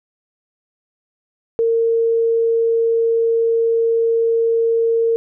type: tone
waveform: sine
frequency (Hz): 458.1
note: A#4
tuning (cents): -30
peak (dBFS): -13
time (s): 1.59-5.16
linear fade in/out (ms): 0
effects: none